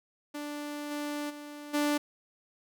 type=tone with level steps; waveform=sawtooth; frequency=293.7 Hz; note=D4; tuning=in tune; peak=-32 / -29 / -38 / -22 dBFS; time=0.34-1.98 s; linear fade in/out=10 ms; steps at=0.9 / 1.29 / 1.73 s; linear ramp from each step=20 ms; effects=none